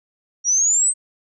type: exponential sweep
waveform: sine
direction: up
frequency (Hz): 5650 to 8372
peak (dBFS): -14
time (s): 0.44-0.94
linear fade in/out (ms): 50
effects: none